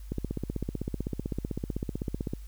click train, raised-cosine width 3 ms, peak -18 dBFS, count 36, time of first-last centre 0.12-2.335 s, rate 15.8 Hz, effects added 50 Hz sine -40 dBFS peak until 2.47 s + white hiss -60 dBFS RMS until 2.47 s

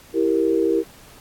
sine chord, E diminished, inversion none, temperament equal, 329.6 / 392 / 466.2 Hz, E4 / G4 / Bb4, 0 / 0 / 0 cents, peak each -20 / -21 / -21 dBFS, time 0.13-0.84 s, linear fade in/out 50 ms, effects pink hiss -47 dBFS RMS until 1.2 s + AAC 64 kbps

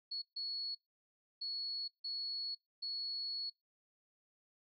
sine tone bursts at uneven times, 4374 Hz, C#8, 24 cents flat, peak -38 dBFS, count 5, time 0.11-0.22 / 0.36-0.75 / 1.41-1.88 / 2.04-2.55 / 2.82-3.5 s, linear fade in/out 10 ms, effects noise-tail reverb RT60 0.2 s tail -26 dB re dry + MP3 32 kbps

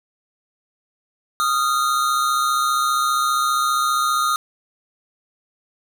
square tone pair together, 1240 / 1375 Hz, D#6 / F6, -6 / -27 cents, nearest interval major second, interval 179 cents, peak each -19 / -24 dBFS, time 1.4-4.36 s, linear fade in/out 0 ms, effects none

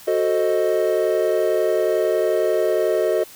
triangle chord, F# diminished seventh, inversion none, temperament equal with one note detuned, 368.9 / 440 / 523.3 / 622.3 Hz, F#4 / A4 / C5 / Eb5, -5 / 0 / 0 / 0 cents, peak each -20 / -20 / -24 / -19 dBFS, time 0.07-3.24 s, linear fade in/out 10 ms, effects white hiss -43 dBFS RMS until 3.35 s

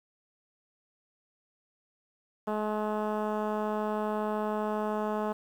10% pulse tone with low-pass filter, 212.7 Hz, G#3, 42 cents sharp, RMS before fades -31 dBFS, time 2.47-5.33 s, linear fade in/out 10 ms, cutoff 1100 Hz, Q 0.81, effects 9-bit

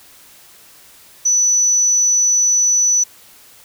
sine tone, 5960 Hz, F#8, 12 cents sharp, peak -11 dBFS, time 1.25-3.04 s, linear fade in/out 10 ms, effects white hiss -45 dBFS RMS until 3.64 s

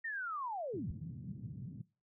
sine linear sweep, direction down, 1866 to 40 Hz, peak -37 dBFS, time 0.04-0.92 s, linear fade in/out 10 ms
pink band-pass noise, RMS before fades -46 dBFS, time 0.73-1.82 s, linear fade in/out 10 ms, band 110 to 190 Hz, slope 24 dB/octave
effects noise-tail reverb RT60 0.3 s tail -19 dB re dry

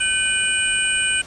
sine tone cluster, 1532 / 2446 / 2965 / 8460 Hz, G6 / D#7 / F#7 / C9, -40 / -30 / +3 / +18 cents, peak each -23 dBFS, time 0-1.22 s, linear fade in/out 10 ms, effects pink hiss -40 dBFS RMS until 1.26 s + resampled to 22050 Hz

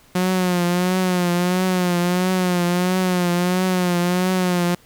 sawtooth tone with vibrato, 180.2 Hz, F#3, 45 cents flat, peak -13 dBFS, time 0.15-4.75 s, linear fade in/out 5 ms, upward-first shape triangle, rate 1.5 Hz, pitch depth 64 cents each way, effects pink hiss -52 dBFS RMS until 4.85 s

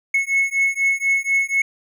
triangle beating tone pair, 2190 / 2194.1 Hz, C#7 / C#7, -22 / -18 cents, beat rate 4.1 Hz, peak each -18 dBFS, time 0.14-1.62 s, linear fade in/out 5 ms, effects none

